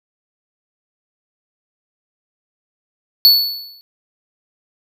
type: tone with exponential decay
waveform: square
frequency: 4435 Hz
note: C#8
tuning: in tune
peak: -4 dBFS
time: 3.25-3.81 s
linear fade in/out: 0 ms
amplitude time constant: 120 ms
effects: none